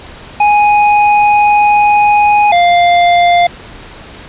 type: tone pair in turn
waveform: square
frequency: 830.6 / 698.4 Hz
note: G#5 / F5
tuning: 0 / 0 cents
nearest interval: minor third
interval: 300 cents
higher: first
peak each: -6 dBFS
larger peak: neither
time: 0.4-2.52 / 2.52-3.47 s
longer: first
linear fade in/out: 5 ms
effects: pink hiss -32 dBFS RMS until 4.28 s + resampled to 8000 Hz